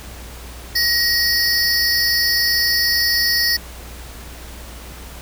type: tone cluster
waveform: square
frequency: 1893 / 4511 / 5140 Hz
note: A#6 / C#8 / E8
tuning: +26 / +29 / -45 cents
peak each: -20 dBFS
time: 0.75-3.57 s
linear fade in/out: 10 ms
effects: added 60 Hz sine -35 dBFS peak until 5.21 s + pink hiss -38 dBFS RMS until 5.21 s